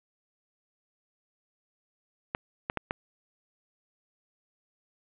clicks, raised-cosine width 0.5 ms, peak -14 dBFS, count 4, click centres 2.349 / 2.699 / 2.773 / 2.909 s, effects resampled to 8000 Hz + 7-bit

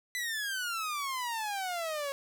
sawtooth exponential sweep, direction down, 2011 to 548 Hz, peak -29 dBFS, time 0.15-2.12 s, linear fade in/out 0 ms, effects none

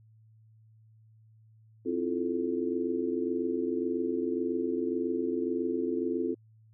sine chord, F major seventh, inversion second, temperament just, 261.9 / 327.4 / 349.2 / 436.5 Hz, C4 / E4 / F4 / A4, +2 / -12 / 0 / -14 cents, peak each -33 / -35 / -32 / -34 dBFS, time 1.85-6.35 s, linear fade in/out 20 ms, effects added 110 Hz sine -56 dBFS peak until 6.73 s

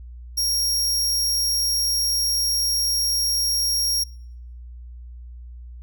sawtooth tone, 5588 Hz, F8, in tune, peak -17 dBFS, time 0.37-4.04 s, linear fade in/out 10 ms, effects noise-tail reverb RT60 0.7 s tail -26 dB re dry + added 60 Hz sine -36 dBFS peak until 5.82 s

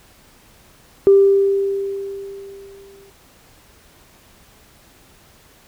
sine tone with exponential decay, 394.4 Hz, G4, 11 cents sharp, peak -5 dBFS, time 1.07-3.1 s, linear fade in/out 0 ms, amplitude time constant 440 ms, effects tanh soft clip ceiling -1 dBFS + pink hiss -50 dBFS RMS until 5.67 s

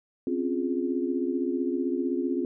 sine chord, Db major seventh, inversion third, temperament equal, 261.6 / 277.2 / 349.2 / 415.3 Hz, C4 / Db4 / F4 / Ab4, 0 / 0 / 0 / 0 cents, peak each -29 / -32 / -29 / -35 dBFS, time 0.27-2.45 s, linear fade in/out 2 ms, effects none

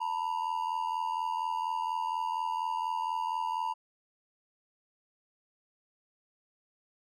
triangle ring-modulated tone, 939 Hz, A#5, 12 cents sharp, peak -25 dBFS, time 0-3.74 s, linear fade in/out 20 ms, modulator 42.1 Hz, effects none

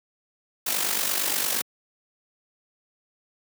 white noise with amplitude modulation, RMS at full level -23 dBFS, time 0.66-1.62 s, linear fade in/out 10 ms, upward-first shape sine, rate 48.7 Hz, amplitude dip 60%, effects high-pass 200 Hz 12 dB/octave

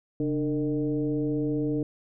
sine tone with frequency modulation, 297.4 Hz, D4, 22 cents sharp, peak -24 dBFS, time 0.2-1.83 s, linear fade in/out 2 ms, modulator 160 Hz, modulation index 1, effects none

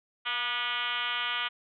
sine tone with frequency modulation, 2200 Hz, C#7, 14 cents flat, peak -28 dBFS, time 0.25-1.49 s, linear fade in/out 20 ms, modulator 248 Hz, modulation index 4.7, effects none

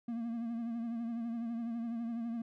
triangle tone with vibrato, 232.1 Hz, A#3, 7 cents flat, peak -33 dBFS, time 0.08-2.42 s, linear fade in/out 5 ms, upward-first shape triangle, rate 12 Hz, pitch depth 56 cents each way, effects none

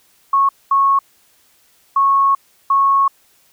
sine tone bursts at uneven times, 1100 Hz, C#6, 14 cents flat, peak -10 dBFS, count 4, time 0.33-0.49 / 0.71-0.99 / 1.96-2.35 / 2.7-3.08 s, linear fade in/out 5 ms, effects white hiss -55 dBFS RMS until 3.52 s

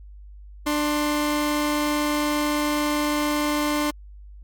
sawtooth tone pair together, 296.3 / 1056 Hz, D4 / C6, +15 / +16 cents, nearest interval octave + minor seventh, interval 2201 cents, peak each -18 / -25 dBFS, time 0.66-3.91 s, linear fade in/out 10 ms, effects added 50 Hz sine -40 dBFS peak until 4.43 s + Opus 48 kbps

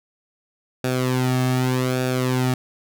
sawtooth tone with flanger, 127.7 Hz, C3, 42 cents flat, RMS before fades -21 dBFS, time 0.84-2.54 s, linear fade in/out 2 ms, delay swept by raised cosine 0.97 to 2.07 ms, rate 0.84 Hz, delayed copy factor -0.7, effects none

